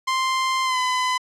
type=tone with pitch glide; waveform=sawtooth; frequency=1046.5 to 1010.3 Hz; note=C6 to B5; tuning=0 to +39 cents; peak=-16 dBFS; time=0.07-1.18 s; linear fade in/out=10 ms; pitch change=-61 cents; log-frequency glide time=0.64-0.78 s; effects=low-pass 7000 Hz 12 dB/octave